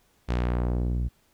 sawtooth tone with low-pass filter sweep, 60.6 Hz, B1, 32 cents flat, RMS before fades -26 dBFS, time 0.28-1.09 s, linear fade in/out 20 ms, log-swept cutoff 5400 to 130 Hz, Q 0.71, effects pink hiss -65 dBFS RMS until 1.33 s

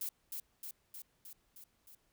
violet noise with echo, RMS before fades -39 dBFS, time 0.01-0.09 s, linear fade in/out 2 ms, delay 310 ms, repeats 6, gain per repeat -3 dB, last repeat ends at 1.95 s, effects pink hiss -75 dBFS RMS until 2.12 s

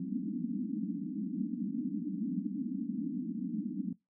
pink band-pass noise, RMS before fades -36 dBFS, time 0-3.93 s, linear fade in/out 5 ms, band 180 to 300 Hz, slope 96 dB/octave, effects noise-tail reverb RT60 0.2 s tail -22 dB re dry

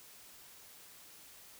silence, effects white hiss -56 dBFS RMS until 1.59 s

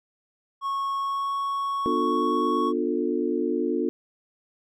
triangle tone with pitch glide, 1100 to 1108.9 Hz, C#6 to C#6, -14 to 0 cents, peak -23 dBFS, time 0.61-2.73 s, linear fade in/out 50 ms, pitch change +14 cents, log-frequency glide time 0.97-1.33 s
sine chord, B half-diminished seventh, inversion none, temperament just, 246.9 / 296.3 / 355.6 / 444.5 Hz, B3 / D4 / F4 / A4, 0 / +15 / +31 / +18 cents, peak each -29 / -28 / -27 / -29 dBFS, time 1.86-3.89 s, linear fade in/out 0 ms
effects none

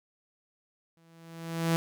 sawtooth tone with exponential growth, 165.3 Hz, E3, 5 cents sharp, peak -18 dBFS, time 0.97-1.76 s, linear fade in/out 0 ms, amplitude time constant 170 ms, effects none

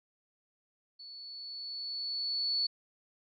sine tone with level ramp, 4435 Hz, C#8, in tune, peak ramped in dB -46 to -27 dBFS, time 0.99-2.67 s, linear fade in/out 10 ms, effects none

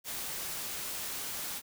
white noise, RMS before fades -38 dBFS, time 0.04-1.62 s, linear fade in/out 50 ms, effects none

